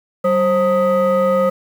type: tone with frequency modulation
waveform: sine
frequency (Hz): 530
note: C5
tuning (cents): +22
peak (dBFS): -11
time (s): 0.24-1.5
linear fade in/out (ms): 10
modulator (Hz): 722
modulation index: 0.79
effects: tanh soft clip ceiling -8 dBFS + 7-bit